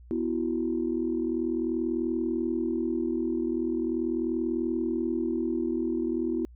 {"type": "chord", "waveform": "sine", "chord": "B suspended fourth", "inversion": "none", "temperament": "equal", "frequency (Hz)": [246.9, 329.6, 370], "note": ["B3", "E4", "F#4"], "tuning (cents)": [0, 0, 0], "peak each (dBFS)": [-30, -28, -32], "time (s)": [0.11, 6.45], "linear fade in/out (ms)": 0, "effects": ["tanh soft clip ceiling -16 dBFS", "added 60 Hz sine -47 dBFS peak until 6.55 s"]}